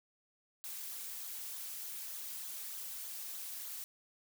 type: noise with flanger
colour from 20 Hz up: blue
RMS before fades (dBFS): -44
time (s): 0.64-3.84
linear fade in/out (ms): 0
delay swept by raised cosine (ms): 0.37 to 2.97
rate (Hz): 3.3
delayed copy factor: -0.5
effects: none